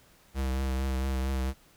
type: tone with vibrato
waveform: square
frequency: 66 Hz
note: C2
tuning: 16 cents sharp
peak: -28 dBFS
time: 0.34-1.54 s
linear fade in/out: 50 ms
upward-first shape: triangle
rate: 4.4 Hz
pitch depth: 36 cents each way
effects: pink hiss -60 dBFS RMS until 1.76 s